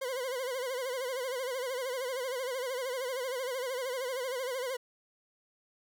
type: tone with vibrato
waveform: 40% pulse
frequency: 512 Hz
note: C5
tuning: 38 cents flat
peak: -32 dBFS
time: 0.01-4.77 s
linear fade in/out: 10 ms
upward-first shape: sine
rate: 13 Hz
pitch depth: 100 cents each way
effects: none